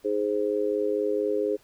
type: harmonic tone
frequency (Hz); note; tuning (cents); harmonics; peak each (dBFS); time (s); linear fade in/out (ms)
104.2; G#2; +6; 3 / 4 / 5; -31 / -25 / -29; 0.04-1.57; 20
effects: pink hiss -60 dBFS RMS until 1.63 s